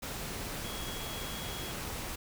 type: tone in noise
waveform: sine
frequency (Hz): 3322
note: G#7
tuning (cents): 0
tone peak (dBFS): -45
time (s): 0.64-1.72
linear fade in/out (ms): 10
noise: pink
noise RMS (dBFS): -39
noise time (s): 0.02-2.16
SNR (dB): -9
effects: none